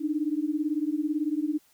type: beating tone pair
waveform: sine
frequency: 293.7 / 311.7 Hz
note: D4 / D#4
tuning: 0 / +3 cents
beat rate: 18 Hz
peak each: -28 dBFS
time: 0-1.59 s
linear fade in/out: 20 ms
effects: white hiss -63 dBFS RMS until 1.73 s